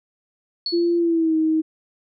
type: tone with exponential decay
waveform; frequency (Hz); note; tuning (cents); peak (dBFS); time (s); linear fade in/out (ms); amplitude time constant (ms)
sine; 4400; C#8; -14; -20; 0.66-0.99; 2; 70
type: tone with pitch glide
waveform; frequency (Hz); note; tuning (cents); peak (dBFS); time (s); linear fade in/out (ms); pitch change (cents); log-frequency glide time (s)
sine; 343.1 to 316.4; F4 to D#4; -31 to +29; -16; 0.72-1.62; 20; -140; 0.98-1.36
effects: none